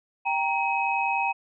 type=tone cluster; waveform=sine; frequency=785 / 935 / 2543 Hz; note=G5 / A#5 / D#7; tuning=+2 / +5 / +37 cents; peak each=-27 dBFS; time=0.25-1.33 s; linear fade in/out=20 ms; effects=none